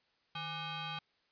sine tone with frequency modulation, 1186 Hz, D6, 17 cents sharp, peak -38 dBFS, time 0.35-0.99 s, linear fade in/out 5 ms, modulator 671 Hz, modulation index 4, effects white hiss -74 dBFS RMS until 1.31 s + resampled to 11025 Hz

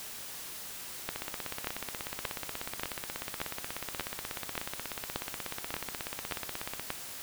two click trains, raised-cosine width 0.3 ms, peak -19 / -15 dBFS, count 94 / 11, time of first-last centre 1.16-6.796 / 1.09-6.904 s, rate 16.5 / 1.72 Hz, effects white hiss -43 dBFS RMS until 7.22 s

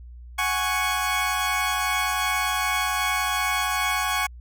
20% pulse chord, F# suspended second, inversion none, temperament equal, 740 / 830.6 / 1108.7 Hz, F#5 / G#5 / C#6, 0 / 0 / 0 cents, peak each -24 / -23 / -20 dBFS, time 0.38-4.27 s, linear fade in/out 10 ms, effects added 60 Hz sine -39 dBFS peak until 4.4 s

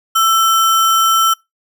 sine tone with sample-and-hold, 1331 Hz, E6, 16 cents sharp, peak -9 dBFS, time 0.15-1.34 s, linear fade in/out 10 ms, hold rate 4410 Hz, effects noise-tail reverb RT60 0.2 s tail -26 dB re dry

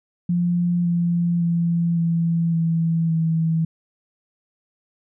sine tone with pitch steps, 174.6 / 172.1 / 169.63 / 167.2 / 164.8 / 162.44 Hz, F3 / F3 / E3 / E3 / E3 / E3, 0 / -25 / +50 / +25 / 0 / -25 cents, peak -17 dBFS, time 0.29-3.65 s, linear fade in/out 5 ms, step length 560 ms, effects none

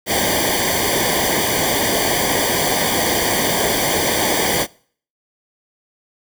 pink noise with comb filter, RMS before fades -18 dBFS, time 0.06-4.67 s, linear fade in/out 50 ms, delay 0.75 ms, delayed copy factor -0.95, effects noise-tail reverb RT60 0.5 s tail -23 dB re dry

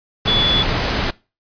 sine tone in noise, 3432 Hz, A7, 44 cents flat, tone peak -15 dBFS, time 0.27-0.63 s, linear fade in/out 10 ms, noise pink, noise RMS -19 dBFS, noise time 0.25-1.11 s, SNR +1 dB, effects noise-tail reverb RT60 0.3 s tail -22 dB re dry + resampled to 11025 Hz

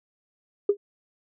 sine tone with exponential decay, 405.9 Hz, G#4, 40 cents flat, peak -12 dBFS, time 0.69-0.77 s, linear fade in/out 5 ms, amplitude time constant 17 ms, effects tanh soft clip ceiling -8 dBFS

